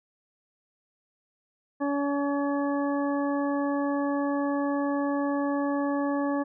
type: harmonic tone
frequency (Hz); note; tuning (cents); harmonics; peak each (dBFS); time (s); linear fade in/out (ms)
283.7; C#4; +40; 1 / 2 / 3 / 4 / 6; -26 / -31 / -35 / -36 / -40; 1.8-6.44; 20
effects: none